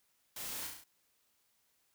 white noise with echo, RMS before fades -44 dBFS, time 0.36-0.67 s, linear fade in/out 5 ms, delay 34 ms, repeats 5, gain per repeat -3 dB, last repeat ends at 0.84 s, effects white hiss -75 dBFS RMS until 1.94 s

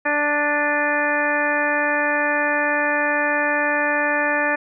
harmonic tone with a mistuned harmonic, 293.7 Hz, D4, in tune, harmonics 1 / 2 / 3 / 4 / 5 / 6 / 7 / 8, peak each -28 / -24 / -26 / -29 / -28 / -21 / -33 / -29 dBFS, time 0.05-4.56 s, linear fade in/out 10 ms, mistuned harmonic 8, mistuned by +55 cents, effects none

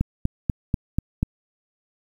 click train, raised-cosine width 5 ms, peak -8 dBFS, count 6, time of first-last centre 0.01-1.23 s, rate 4.1 Hz, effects 8-bit

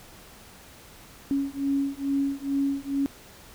sine beating tone pair, 276.2 / 278.5 Hz, C#4 / C#4, -6 / +8 cents, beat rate 2.3 Hz, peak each -27 dBFS, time 1.31-3.06 s, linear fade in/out 0 ms, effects pink hiss -49 dBFS RMS until 3.54 s

